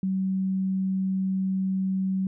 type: tone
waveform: sine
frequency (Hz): 190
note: F#3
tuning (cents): +46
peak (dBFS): -23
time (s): 0.03-2.27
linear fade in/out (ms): 2
effects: none